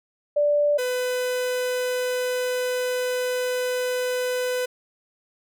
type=tone pair in turn; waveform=sine / 45% pulse; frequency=586 / 501 Hz; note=D5 / B4; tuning=-4 / +25 cents; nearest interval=minor third; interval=271 cents; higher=first; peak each=-17 / -23 dBFS; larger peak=first; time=0.36-0.78 / 0.78-4.66 s; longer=second; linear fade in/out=10 ms; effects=none